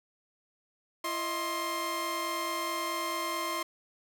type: tone cluster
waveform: sawtooth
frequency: 337.1 / 625 / 1056 Hz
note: E4 / D#5 / C6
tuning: +39 / +8 / +16 cents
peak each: -35 / -35 / -29 dBFS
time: 1.04-3.63 s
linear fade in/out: 5 ms
effects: none